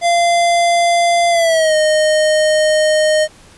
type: tone with pitch glide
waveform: square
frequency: 689 to 617.4 Hz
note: F5 to D#5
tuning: -24 to -14 cents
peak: -11 dBFS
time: 0.01-3.28 s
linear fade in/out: 50 ms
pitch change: -190 cents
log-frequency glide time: 1.3-1.75 s
effects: pink hiss -44 dBFS RMS until 3.57 s + resampled to 24000 Hz